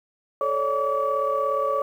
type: tone cluster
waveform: sine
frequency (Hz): 437.2 / 552 / 589 / 1147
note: A4 / C#5 / D5 / D6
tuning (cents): -11 / -7 / +5 / -41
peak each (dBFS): -30 / -24 / -30 / -24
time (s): 0.41-1.82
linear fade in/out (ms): 2
effects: tanh soft clip ceiling -12 dBFS + 9-bit